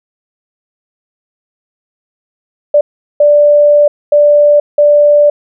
sine tone bursts at uneven times, 587.3 Hz, D5, in tune, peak -3 dBFS, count 4, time 2.74-2.81 / 3.2-3.88 / 4.12-4.6 / 4.78-5.3 s, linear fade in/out 5 ms, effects none

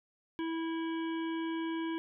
harmonic tone, 327.2 Hz, E4, 13 cents flat, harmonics 1 / 3 / 5 / 7 / 9 / 10, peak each -33 / -43 / -47 / -50 / -52 / -53 dBFS, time 0.39-1.98 s, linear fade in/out 0 ms, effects none

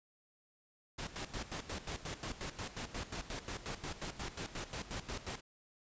pink noise with tremolo, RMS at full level -41 dBFS, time 0.98-5.41 s, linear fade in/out 10 ms, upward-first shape square, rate 5.6 Hz, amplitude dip 75%, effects resampled to 16000 Hz

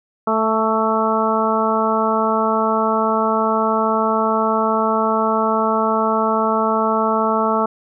harmonic tone with a mistuned harmonic, 220.3 Hz, A3, 2 cents sharp, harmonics 1 / 2 / 3 / 4 / 5 / 6, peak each -22 / -22 / -22 / -22 / -22 / -22 dBFS, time 0.27-7.66 s, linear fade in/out 5 ms, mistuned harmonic 5, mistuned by +20 cents, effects none

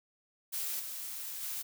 blue noise with level steps, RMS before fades -36 / -41 / -38 dBFS, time 0.52-1.63 s, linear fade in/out 20 ms, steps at 0.79 / 1.42 s, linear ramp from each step 10 ms, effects none

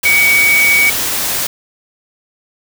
sine tone in noise, 2257 Hz, C#7, 31 cents sharp, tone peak -8 dBFS, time 0.05-0.9 s, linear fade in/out 5 ms, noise white, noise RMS -17 dBFS, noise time 0.03-1.47 s, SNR +6 dB, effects none

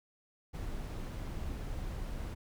brown noise, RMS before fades -39 dBFS, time 0.53-2.35 s, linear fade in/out 20 ms, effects none

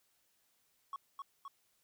triangle tone with echo, 1108.7 Hz, C#6, in tune, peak -36 dBFS, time 0.93-0.96 s, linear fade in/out 2 ms, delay 260 ms, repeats 2, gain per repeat -3 dB, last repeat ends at 1.48 s, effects tanh soft clip ceiling -32 dBFS + white hiss -75 dBFS RMS until 1.83 s

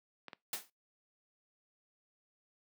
clicks, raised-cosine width 0.3 ms, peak -29 dBFS, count 2, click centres 0.283 / 0.332 s
white noise with exponential decay, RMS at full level -34 dBFS, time 0.53-0.7 s, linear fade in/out 2 ms, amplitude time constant 35 ms
effects noise-tail reverb RT60 0.2 s tail -23 dB re dry + high-pass 200 Hz 12 dB/octave

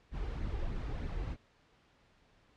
brown noise with flanger, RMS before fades -37 dBFS, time 0.11-1.37 s, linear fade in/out 50 ms, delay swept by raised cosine 0.46 to 2.56 ms, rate 3.2 Hz, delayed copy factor +0.5, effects pink hiss -67 dBFS RMS until 2.56 s + low-pass 4000 Hz 12 dB/octave

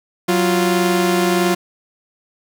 sawtooth tone pair together, 185 / 348.5 Hz, F#3 / F4, 0 / -4 cents, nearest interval major seventh, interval 1096 cents, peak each -14 / -12 dBFS, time 0.28-1.55 s, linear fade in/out 10 ms, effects 8-bit

